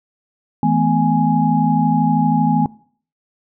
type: tone cluster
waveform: sine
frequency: 163 / 216.2 / 248.7 / 832 Hz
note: E3 / A3 / B3 / G#5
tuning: -19 / -30 / +12 / +3 cents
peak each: -18 dBFS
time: 0.63-2.66 s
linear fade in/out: 2 ms
effects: noise-tail reverb RT60 0.5 s tail -21 dB re dry

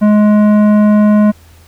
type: tone with tanh clipping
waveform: sine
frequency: 210 Hz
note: G#3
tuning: 19 cents sharp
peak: -7 dBFS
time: 0.01-1.32 s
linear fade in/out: 20 ms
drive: 13 dB
effects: added 82 Hz sine -40 dBFS peak until 1.67 s + pink hiss -46 dBFS RMS until 1.67 s

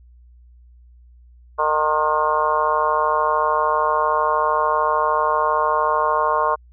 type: harmonic tone with a mistuned harmonic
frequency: 153.1 Hz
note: D#3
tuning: 28 cents flat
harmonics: 3 / 4 / 5 / 6 / 7 / 8 / 9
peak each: -26 / -23 / -30 / -23 / -19 / -29 / -30 dBFS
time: 1.58-6.56 s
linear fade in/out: 20 ms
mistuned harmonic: 9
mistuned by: +56 cents
effects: added 60 Hz sine -45 dBFS peak until 6.72 s

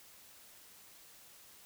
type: silence
effects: white hiss -58 dBFS RMS until 1.65 s

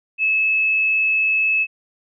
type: tone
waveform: sine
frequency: 2598 Hz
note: E7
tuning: 26 cents flat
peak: -15 dBFS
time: 0.18-1.67 s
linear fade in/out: 50 ms
effects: none

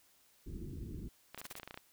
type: low-pass noise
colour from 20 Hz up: pink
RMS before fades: -44 dBFS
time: 0.46-1.09 s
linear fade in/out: 10 ms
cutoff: 370 Hz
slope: 48 dB/octave
type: clicks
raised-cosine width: 0.3 ms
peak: -29 dBFS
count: 12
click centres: 1.346 / 1.377 / 1.415 / 1.454 / 1.512 / 1.554 / 1.598 / 1.632 / 1.676 / 1.709 / 1.743 / 1.775 s
type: noise bursts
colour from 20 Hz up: white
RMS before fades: -48 dBFS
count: 4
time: 1.38-1.59 s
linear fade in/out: 5 ms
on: 30 ms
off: 30 ms
effects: white hiss -68 dBFS RMS until 1.92 s

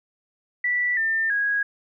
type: tone with pitch steps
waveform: sine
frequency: 1963 / 1800.1 / 1650.7 Hz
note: B6 / A6 / G#6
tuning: -11 / +39 / -11 cents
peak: -20 dBFS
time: 0.64-1.63 s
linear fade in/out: 5 ms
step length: 330 ms
effects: none

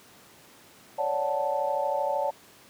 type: chord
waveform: sine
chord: D major seventh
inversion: third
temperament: equal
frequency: 554.4 / 587.3 / 740 / 880 Hz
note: C#5 / D5 / F#5 / A5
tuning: 0 / 0 / 0 / 0 cents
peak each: -30 / -30 / -33 / -29 dBFS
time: 0.98-2.31 s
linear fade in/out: 10 ms
effects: pink hiss -53 dBFS RMS until 2.69 s + high-pass 150 Hz 12 dB/octave

